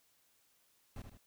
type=noise with echo; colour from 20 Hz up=brown; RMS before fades=-45 dBFS; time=0.96-1.02 s; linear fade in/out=2 ms; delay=77 ms; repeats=2; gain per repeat=-6 dB; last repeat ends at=1.174 s; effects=white hiss -72 dBFS RMS until 1.26 s